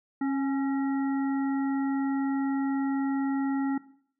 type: harmonic tone with a mistuned harmonic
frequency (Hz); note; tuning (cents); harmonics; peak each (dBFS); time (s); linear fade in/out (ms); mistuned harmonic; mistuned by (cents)
272.4; C#4; -30; 1 / 3 / 5 / 7; -25 / -37 / -41 / -44; 0.21-3.78; 5; 3; +36
effects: noise-tail reverb RT60 0.6 s tail -18 dB re dry